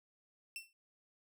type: tone with exponential decay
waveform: sawtooth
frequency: 2693 Hz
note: E7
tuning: 36 cents sharp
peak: -36 dBFS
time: 0.56-0.73 s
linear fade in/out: 1 ms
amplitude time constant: 36 ms
effects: none